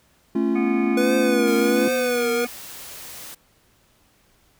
triangle chord, A augmented, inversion none, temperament just, 220 / 275 / 343.8 Hz, A3 / C#4 / E#4, 0 / -14 / -27 cents, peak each -21 dBFS, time 0.35-1.88 s, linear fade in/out 5 ms
harmonic tone, 244.3 Hz, B3, 19 cents flat, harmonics 1 / 3 / 5 / 7 / 9 / 10, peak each -28 / -34 / -36 / -45 / -35 / -38 dBFS, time 0.55-2.47 s, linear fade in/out 10 ms
square tone with vibrato, 490 Hz, B4, 14 cents flat, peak -21 dBFS, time 0.97-2.45 s, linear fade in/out 5 ms, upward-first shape triangle, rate 1.3 Hz, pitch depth 100 cents each way
white noise, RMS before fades -38 dBFS, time 1.47-3.35 s, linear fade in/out 10 ms
effects pink hiss -60 dBFS RMS until 4.59 s

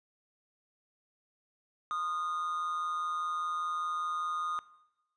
triangle tone with amplitude modulation, 1231 Hz, D#6, 19 cents flat, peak -27 dBFS, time 1.91-4.59 s, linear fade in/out 0 ms, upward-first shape sine, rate 165 Hz, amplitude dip 55%, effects noise-tail reverb RT60 0.9 s tail -19 dB re dry + resampled to 22050 Hz

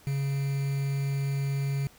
triangle tone with quantisation, 138.59 Hz, C#3, in tune, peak -24 dBFS, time 0.07-1.87 s, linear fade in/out 0 ms, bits 7, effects pink hiss -56 dBFS RMS until 1.98 s

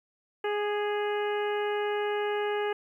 harmonic tone with a mistuned harmonic, 415.3 Hz, G#4, in tune, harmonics 1 / 2 / 3 / 4 / 5 / 6 / 7, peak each -28 / -34 / -40 / -38 / -42 / -45 / -43 dBFS, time 0.44-2.73 s, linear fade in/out 5 ms, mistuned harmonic 3, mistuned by -21 cents, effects 11-bit

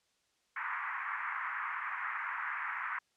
pink band-pass noise, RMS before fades -38 dBFS, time 0.56-2.99 s, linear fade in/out 5 ms, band 990 to 2100 Hz, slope 48 dB/octave, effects white hiss -75 dBFS RMS until 3.16 s + low-pass 7000 Hz 12 dB/octave

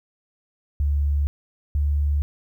sine tone pair in turn, 72 / 72.63 Hz, D2 / D2, -34 / -19 cents, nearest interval unison, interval 15 cents, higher second, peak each -18 dBFS, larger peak neither, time 0.8-1.27 / 1.75-2.22 s, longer neither, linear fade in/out 0 ms, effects 10-bit

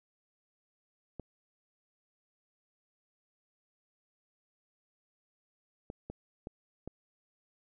clicks, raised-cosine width 2 ms, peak -27 dBFS, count 5, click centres 1.197 / 5.901 / 6.1 / 6.471 / 6.876 s, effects none

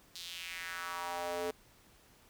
square tone with high-pass filter sweep, 87.3 Hz, F2, in tune, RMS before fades -40 dBFS, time 0.15-1.51 s, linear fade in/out 5 ms, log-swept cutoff 4200 to 420 Hz, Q 2.7, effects pink hiss -63 dBFS RMS until 2.29 s

